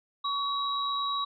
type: tone pair together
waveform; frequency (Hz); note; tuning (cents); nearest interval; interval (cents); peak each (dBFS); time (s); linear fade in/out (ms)
sine; 1127 / 3857; C#6 / B7; +28 / -42; octave + major sixth; 2130; -29 / -32; 0.24-1.25; 10
effects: none